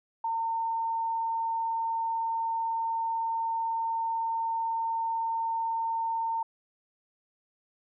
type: tone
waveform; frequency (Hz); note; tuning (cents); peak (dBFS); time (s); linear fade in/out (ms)
sine; 909; A#5; -44; -27; 0.24-6.43; 5
effects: none